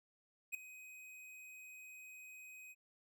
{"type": "tone with ADSR envelope", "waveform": "square", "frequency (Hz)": 2514, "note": "D#7", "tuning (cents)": 17, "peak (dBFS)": -36, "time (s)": [0.52, 2.75], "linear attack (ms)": 26, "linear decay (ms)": 5, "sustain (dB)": -17, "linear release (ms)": 37, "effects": []}